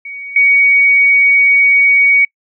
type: tone with level steps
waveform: sine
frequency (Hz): 2246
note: C#7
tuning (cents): +22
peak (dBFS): -24 / -6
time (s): 0.05-2.25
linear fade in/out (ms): 5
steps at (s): 0.36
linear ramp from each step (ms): 2
effects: noise-tail reverb RT60 0.1 s tail -26 dB re dry